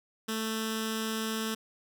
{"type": "tone with notch filter", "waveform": "10% pulse", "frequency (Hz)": 221.1, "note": "A3", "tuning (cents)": 9, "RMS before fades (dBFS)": -33, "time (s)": [0.28, 1.55], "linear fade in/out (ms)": 10, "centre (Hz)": 740, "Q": 0.58, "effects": []}